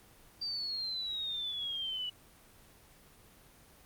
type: exponential sweep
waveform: sine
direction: down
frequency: 4699 to 2932 Hz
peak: -34 dBFS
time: 0.41-2.1 s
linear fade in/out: 10 ms
effects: pink hiss -59 dBFS RMS until 3.85 s + Opus 24 kbps